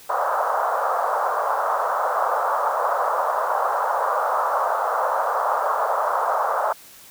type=band-pass noise; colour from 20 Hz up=white; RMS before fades=-22 dBFS; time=0.09-6.73 s; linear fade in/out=10 ms; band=520 to 1300 Hz; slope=48 dB/octave; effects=white hiss -46 dBFS RMS until 7.1 s